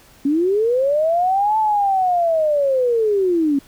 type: linear two-way sweep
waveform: sine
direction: up then down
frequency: 270.2 to 880 to 270.2 Hz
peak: -14 dBFS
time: 0.25-3.59 s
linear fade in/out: 5 ms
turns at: 1.58 s
effects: pink hiss -49 dBFS RMS until 3.67 s